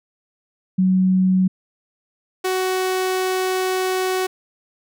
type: tone pair in turn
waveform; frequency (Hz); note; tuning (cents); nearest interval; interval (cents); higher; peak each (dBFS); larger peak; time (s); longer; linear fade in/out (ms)
sine / sawtooth; 186.5 / 373; F#3 / F#4; +14 / +14; octave; 1200; second; -13 / -15; first; 0.78-1.48 / 2.44-4.27; second; 10
effects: none